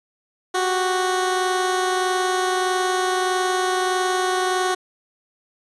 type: tone pair together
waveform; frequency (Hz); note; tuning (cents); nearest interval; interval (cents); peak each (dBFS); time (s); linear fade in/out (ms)
15% pulse; 368.9 / 390.5; F#4 / G4; -5 / -7; minor second; 98; -13 / -24; 0.54-4.75; 10
effects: resampled to 24000 Hz